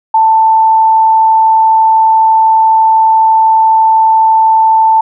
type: tone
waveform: sine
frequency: 886 Hz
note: A5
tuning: 12 cents sharp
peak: -4 dBFS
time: 0.14-5.01 s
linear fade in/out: 5 ms
effects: none